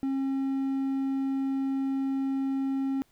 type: tone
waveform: triangle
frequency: 270 Hz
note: C#4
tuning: 45 cents flat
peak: -24 dBFS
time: 0.03-3.02 s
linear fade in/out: 0 ms
effects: pink hiss -67 dBFS RMS until 3.11 s